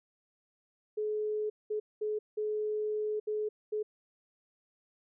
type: tone bursts at uneven times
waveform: sine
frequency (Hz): 425.7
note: G#4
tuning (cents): +43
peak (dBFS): -30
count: 6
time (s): 0.97-1.5 / 1.7-1.8 / 2.01-2.19 / 2.37-3.2 / 3.27-3.49 / 3.72-3.83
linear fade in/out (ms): 10
effects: none